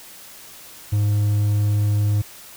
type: tone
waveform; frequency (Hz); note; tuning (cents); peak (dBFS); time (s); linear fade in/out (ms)
triangle; 103.83; G#2; 0; -14; 0.92-2.22; 10
effects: white hiss -42 dBFS RMS until 2.56 s